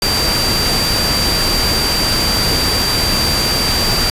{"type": "tone in noise", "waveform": "sine", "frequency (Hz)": 4699, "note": "D8", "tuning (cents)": 0, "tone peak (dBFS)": -16, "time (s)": [0.02, 4.1], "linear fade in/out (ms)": 2, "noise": "pink", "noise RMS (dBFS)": -17, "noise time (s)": [0.02, 4.1], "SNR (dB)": -2, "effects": ["resampled to 32000 Hz"]}